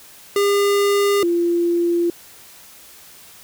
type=tone pair in turn; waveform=square / sine; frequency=403.6 / 343.8 Hz; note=G#4 / F4; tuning=-49 / -27 cents; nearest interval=minor third; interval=278 cents; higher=first; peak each=-15 / -15 dBFS; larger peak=neither; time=0.36-1.23 / 1.23-2.1 s; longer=neither; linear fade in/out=2 ms; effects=white hiss -44 dBFS RMS until 3.43 s